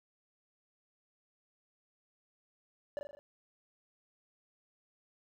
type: tone with echo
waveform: triangle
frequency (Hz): 579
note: D5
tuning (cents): -25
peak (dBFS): -32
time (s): 2.97-2.99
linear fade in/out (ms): 0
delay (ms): 40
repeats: 5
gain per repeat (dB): -4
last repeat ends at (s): 3.19
effects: none